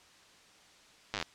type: slowing click train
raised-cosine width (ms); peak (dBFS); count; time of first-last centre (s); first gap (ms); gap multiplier
0.2; -16; 9; 1.14-1.226; 9; 1.05
effects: white hiss -59 dBFS RMS until 1.34 s + low-pass 6000 Hz 12 dB/octave